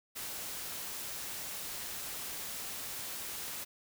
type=noise; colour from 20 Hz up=white; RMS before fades=-41 dBFS; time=0.15-3.65 s; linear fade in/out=20 ms; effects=none